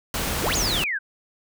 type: noise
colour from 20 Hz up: pink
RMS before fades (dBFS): -26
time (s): 0.14-0.84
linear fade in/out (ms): 2
type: exponential two-way sweep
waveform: sine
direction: up then down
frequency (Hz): 223.2 to 7040 to 1501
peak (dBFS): -23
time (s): 0.42-0.99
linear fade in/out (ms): 20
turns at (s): 0.56
effects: none